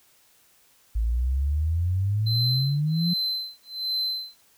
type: exponential sweep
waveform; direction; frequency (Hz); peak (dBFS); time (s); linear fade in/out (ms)
sine; up; 53.4 to 178.5; -21; 0.95-3.14; 10
type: tone with tremolo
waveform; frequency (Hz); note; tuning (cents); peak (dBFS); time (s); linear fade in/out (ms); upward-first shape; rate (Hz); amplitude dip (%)
triangle; 4072; C8; -48; -22; 2.26-4.41; 10; sine; 1.3; 100
effects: white hiss -60 dBFS RMS until 4.57 s